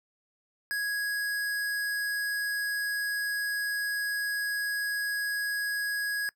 square tone, 1661.2 Hz, G#6, in tune, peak -29 dBFS, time 0.71-6.29 s, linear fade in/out 0 ms, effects noise-tail reverb RT60 0.1 s tail -22 dB re dry

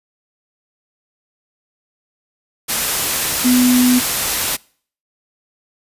sine tone in noise, 249.3 Hz, B3, 16 cents sharp, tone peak -10 dBFS, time 3.44-4 s, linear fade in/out 20 ms, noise white, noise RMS -18 dBFS, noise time 2.68-4.57 s, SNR +5 dB, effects noise-tail reverb RT60 0.5 s tail -25 dB re dry + resampled to 32000 Hz

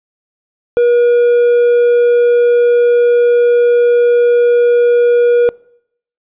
triangle tone, 480 Hz, B4, 49 cents flat, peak -5 dBFS, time 0.77-5.49 s, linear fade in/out 0 ms, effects noise-tail reverb RT60 0.7 s tail -24 dB re dry + resampled to 8000 Hz

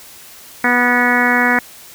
harmonic tone with a mistuned harmonic, 245.3 Hz, B3, 12 cents flat, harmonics 1 / 2 / 3 / 4 / 5 / 6 / 7 / 8 / 9, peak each -18 / -23 / -21 / -21 / -24 / -19 / -18 / -18 / -21 dBFS, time 0.64-1.59 s, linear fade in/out 2 ms, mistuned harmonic 8, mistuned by -22 cents, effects white hiss -39 dBFS RMS until 1.94 s

